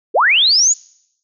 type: linear sweep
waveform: sine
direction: up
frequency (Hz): 329.6 to 7040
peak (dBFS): -9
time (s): 0.14-0.74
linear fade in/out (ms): 20
effects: noise-tail reverb RT60 0.8 s tail -26 dB re dry